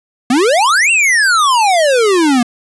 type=exponential two-way sweep; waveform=square; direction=up then down; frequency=232.4 to 2794 to 232.4 Hz; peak=-9 dBFS; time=0.3-2.43 s; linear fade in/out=5 ms; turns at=0.91 s; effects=resampled to 24000 Hz + 8-bit